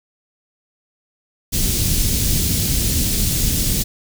pink band-stop noise, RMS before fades -18 dBFS, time 1.52-3.84 s, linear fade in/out 20 ms, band 220 to 4600 Hz, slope 12 dB/octave, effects none

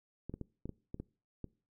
clicks, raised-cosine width 3 ms, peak -28 dBFS, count 8, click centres 0.296 / 0.34 / 0.413 / 0.656 / 0.693 / 0.944 / 1 / 1.443 s, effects noise-tail reverb RT60 0.4 s tail -23 dB re dry

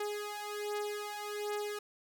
sawtooth beating tone pair, 415.3 / 416.6 Hz, G#4 / G#4, 0 / +5 cents, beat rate 1.3 Hz, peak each -35 / -36 dBFS, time 0-1.79 s, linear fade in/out 5 ms, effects none

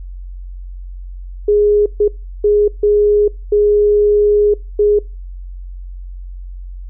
sine tone bursts at uneven times, 415.3 Hz, G#4, in tune, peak -8 dBFS, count 6, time 1.48-1.86 / 2-2.08 / 2.44-2.68 / 2.83-3.28 / 3.52-4.54 / 4.79-4.99 s, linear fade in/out 5 ms, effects noise-tail reverb RT60 0.3 s tail -25 dB re dry + added 45 Hz sine -26 dBFS peak until 6.89 s

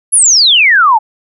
sine exponential sweep, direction down, 11000 to 826 Hz, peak -4 dBFS, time 0.12-0.99 s, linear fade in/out 20 ms, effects none

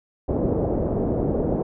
white low-pass noise, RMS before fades -23 dBFS, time 0.28-1.63 s, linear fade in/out 10 ms, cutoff 530 Hz, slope 24 dB/octave, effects none

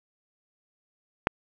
click, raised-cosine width 0.5 ms, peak -5 dBFS, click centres 1.271 s, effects 7-bit

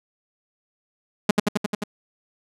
sawtooth tone with echo, 208.1 Hz, G#3, 4 cents sharp, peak -8 dBFS, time 1.29-1.31 s, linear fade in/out 5 ms, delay 88 ms, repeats 6, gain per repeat -2 dB, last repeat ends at 1.838 s, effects low-pass 11000 Hz 12 dB/octave

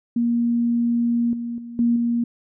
sine tone with level steps, 236.1 Hz, A#3, 22 cents sharp, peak -17 / -25 / -32 / -15 / -18 dBFS, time 0.16-2.24 s, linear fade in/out 5 ms, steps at 1.33 / 1.58 / 1.79 / 1.96 s, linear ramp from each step 2 ms, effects none

